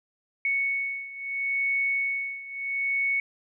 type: beating tone pair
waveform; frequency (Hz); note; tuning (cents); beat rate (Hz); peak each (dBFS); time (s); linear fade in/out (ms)
sine; 2217 / 2217.75; C#7 / C#7; 0 / 0; 0.75; -27 / -30; 0.45-3.2; 2
effects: none